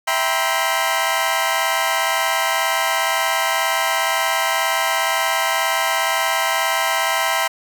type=tone cluster; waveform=20% pulse; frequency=657 / 787 / 957 / 1039 Hz; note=E5 / G5 / A#5 / C6; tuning=-6 / +7 / +45 / -12 cents; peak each=-18 dBFS; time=0.07-7.48 s; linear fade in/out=10 ms; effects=none